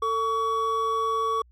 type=tone pair together; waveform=triangle; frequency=448.2 / 1129.4 Hz; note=A4 / C#6; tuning=+32 / +32 cents; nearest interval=octave + major third; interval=1600 cents; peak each=-27 / -22 dBFS; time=0.02-1.42 s; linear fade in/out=5 ms; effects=added 60 Hz sine -53 dBFS peak until 1.51 s